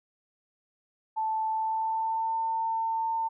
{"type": "tone with pitch glide", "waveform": "sine", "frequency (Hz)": [879, 900.6], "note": ["A5", "A5"], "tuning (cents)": [-2, 40], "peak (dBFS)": -26, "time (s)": [1.16, 3.29], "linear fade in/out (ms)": 20, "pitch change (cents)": 42, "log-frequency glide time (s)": [1.49, 2.39], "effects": []}